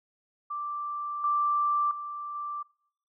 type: tone with level steps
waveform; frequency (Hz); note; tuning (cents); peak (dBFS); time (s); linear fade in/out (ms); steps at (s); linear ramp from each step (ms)
sine; 1174.7; D6; 0; -31 / -23 / -34 / -32; 0.5-2.63; 10; 1.24 / 1.91 / 2.35; 2
effects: noise-tail reverb RT60 0.7 s tail -25 dB re dry